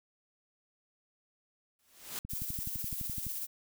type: noise with exponential growth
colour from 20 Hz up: white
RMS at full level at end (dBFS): -36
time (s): 1.79-2.19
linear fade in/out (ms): 1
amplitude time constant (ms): 85
type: click train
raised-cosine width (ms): 5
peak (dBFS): -29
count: 13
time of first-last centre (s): 2.25-3.267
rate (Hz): 11.8
type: noise with tremolo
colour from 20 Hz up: violet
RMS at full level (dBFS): -37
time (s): 2.29-3.47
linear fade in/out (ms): 20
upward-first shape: square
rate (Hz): 16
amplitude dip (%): 30
effects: none